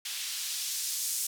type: noise with band-pass filter sweep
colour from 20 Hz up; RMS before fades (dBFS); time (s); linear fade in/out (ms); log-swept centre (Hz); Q
blue; -34; 0.05-1.27; 5; 3000 to 7300; 1
effects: none